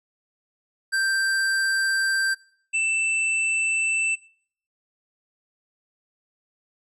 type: tone pair in turn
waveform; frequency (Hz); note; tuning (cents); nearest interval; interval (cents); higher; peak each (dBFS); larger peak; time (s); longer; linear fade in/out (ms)
square; 1571 / 2659; G6 / E7; +3 / +14; major sixth; 911; second; -21 / -21; neither; 0.92-2.35 / 2.73-4.16; neither; 20
effects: noise-tail reverb RT60 0.6 s tail -24 dB re dry + resampled to 24000 Hz